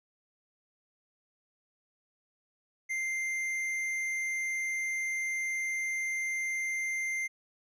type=tone with tanh clipping; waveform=triangle; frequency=2093 Hz; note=C7; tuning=in tune; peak=-32 dBFS; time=2.89-7.28 s; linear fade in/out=20 ms; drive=13 dB; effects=none